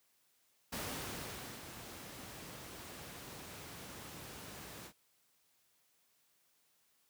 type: noise with ADSR envelope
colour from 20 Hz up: pink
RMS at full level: -40 dBFS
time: 0.72-4.93 s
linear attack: 11 ms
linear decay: 880 ms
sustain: -9 dB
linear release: 75 ms
effects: white hiss -74 dBFS RMS until 7.09 s + high-pass 80 Hz 12 dB/octave